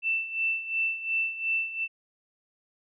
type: tone with tremolo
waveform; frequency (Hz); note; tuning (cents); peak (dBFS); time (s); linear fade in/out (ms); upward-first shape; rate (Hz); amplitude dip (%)
sine; 2667; E7; +20; -23; 0.02-1.88; 50; sine; 2.8; 75
effects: none